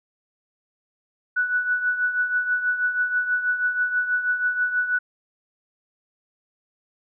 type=tone with tremolo; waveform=sine; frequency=1480 Hz; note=F#6; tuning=in tune; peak=-17 dBFS; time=1.36-4.99 s; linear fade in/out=10 ms; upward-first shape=triangle; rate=6.2 Hz; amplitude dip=70%; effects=none